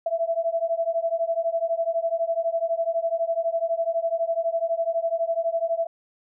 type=beating tone pair; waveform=sine; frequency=659.3 / 671.3 Hz; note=E5 / E5; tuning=0 / +31 cents; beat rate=12 Hz; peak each=-25 dBFS; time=0.06-5.87 s; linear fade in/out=5 ms; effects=none